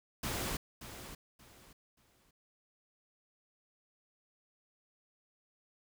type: noise with echo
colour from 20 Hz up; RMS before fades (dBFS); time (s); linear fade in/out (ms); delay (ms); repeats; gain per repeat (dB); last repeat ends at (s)
pink; -37; 0.23-0.57; 5; 580; 3; -11; 2.31
effects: none